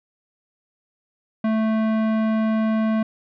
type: tone with tanh clipping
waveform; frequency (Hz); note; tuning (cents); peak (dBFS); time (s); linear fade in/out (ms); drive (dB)
sine; 220; A3; 0; -20; 1.44-3.03; 5; 17
effects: none